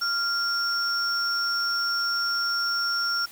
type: tone pair together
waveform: sine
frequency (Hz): 1390 / 5480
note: F6 / F8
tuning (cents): -9 / -34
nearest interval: 2 octaves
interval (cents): 2375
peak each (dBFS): -26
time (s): 0.01-3.26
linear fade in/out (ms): 10
effects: white hiss -47 dBFS RMS until 3.31 s